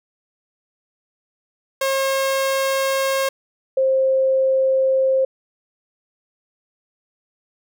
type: tone pair in turn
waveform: sawtooth / sine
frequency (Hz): 539 / 529.1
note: C#5 / C5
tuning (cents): -49 / +19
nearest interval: unison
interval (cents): 32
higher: first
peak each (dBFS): -14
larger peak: neither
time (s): 1.81-3.29 / 3.77-5.25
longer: neither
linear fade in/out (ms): 5
effects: none